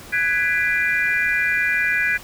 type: chord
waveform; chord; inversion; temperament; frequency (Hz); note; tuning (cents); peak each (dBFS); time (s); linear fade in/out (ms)
sine; G# half-diminished seventh; third; just; 1495.1 / 1661.2 / 1993.5 / 2392; F#6 / G#6 / B6 / D7; +18 / 0 / +16 / +31; -25 / -21 / -23 / -23; 0.12-2.18; 20
effects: pink hiss -40 dBFS RMS until 2.23 s